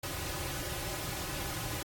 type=noise with comb filter; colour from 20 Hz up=pink; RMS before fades=-37 dBFS; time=0.03-1.83 s; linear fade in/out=5 ms; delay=4.4 ms; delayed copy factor=-1; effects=AAC 64 kbps